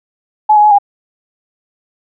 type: tone with pitch steps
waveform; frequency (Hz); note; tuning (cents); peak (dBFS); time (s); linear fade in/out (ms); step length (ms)
sine; 853 / 836 / 846 / 810; G#5 / G#5 / G#5 / G#5; +46 / +11 / +32 / -43; -4; 0.49-0.786; 10; 74
effects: none